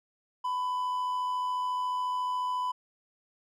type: tone with amplitude modulation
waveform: triangle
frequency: 1000 Hz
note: B5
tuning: 21 cents sharp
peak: -25 dBFS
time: 0.44-2.72 s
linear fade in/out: 10 ms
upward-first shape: sine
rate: 94.1 Hz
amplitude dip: 30%
effects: none